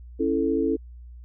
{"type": "chord", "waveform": "sine", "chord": "A major", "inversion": "first", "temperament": "just", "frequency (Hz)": [275, 330, 440], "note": ["C#4", "E4", "A4"], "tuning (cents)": [-14, 2, 0], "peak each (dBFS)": -25, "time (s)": [0.19, 0.77], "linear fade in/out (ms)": 20, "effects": ["added 60 Hz sine -40 dBFS peak until 1.24 s"]}